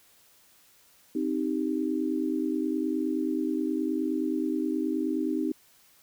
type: chord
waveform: sine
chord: C minor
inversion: none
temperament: equal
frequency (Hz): 261.6 / 311.1 / 392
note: C4 / Eb4 / G4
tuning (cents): 0 / 0 / 0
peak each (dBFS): -30 / -28 / -34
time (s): 1.15-5.52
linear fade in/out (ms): 5
effects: white hiss -60 dBFS RMS until 6.02 s